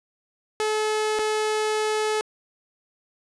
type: tone with dropouts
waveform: sawtooth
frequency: 430 Hz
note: A4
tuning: 40 cents flat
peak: -18 dBFS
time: 0.6-2.21 s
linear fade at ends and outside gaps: 0 ms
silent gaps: 1.188-1.192 s
effects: resampled to 24000 Hz + 10-bit